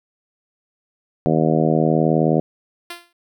harmonic tone, 79.4 Hz, D#2, 36 cents sharp, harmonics 2 / 3 / 4 / 5 / 6 / 7 / 8 / 9, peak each -19 / -21 / -22 / -23 / -24 / -24 / -25 / -26 dBFS, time 1.26-2.4 s, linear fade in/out 0 ms
5% pulse tone with exponential decay, 345.7 Hz, F4, 18 cents flat, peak -16 dBFS, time 2.9-3.13 s, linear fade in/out 5 ms, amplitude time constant 49 ms
effects none

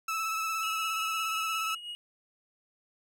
30% pulse tone with vibrato, 1309 Hz, E6, 13 cents flat, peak -27 dBFS, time 0.08-1.75 s, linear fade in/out 5 ms, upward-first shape sine, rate 17 Hz, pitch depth 24 cents each way
triangle tone with tremolo, 2885 Hz, F#7, 44 cents flat, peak -34 dBFS, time 0.63-1.95 s, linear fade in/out 0 ms, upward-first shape triangle, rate 5.7 Hz, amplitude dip 65%
effects none

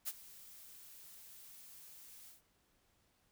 blue noise with ADSR envelope, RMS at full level -38 dBFS, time 0.05-2.42 s, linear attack 31 ms, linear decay 38 ms, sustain -18 dB, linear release 140 ms, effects pink hiss -75 dBFS RMS until 3.31 s

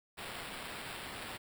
blue noise with sample-and-hold, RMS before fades -44 dBFS, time 0.17-1.38 s, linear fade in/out 20 ms, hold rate 6300 Hz, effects none

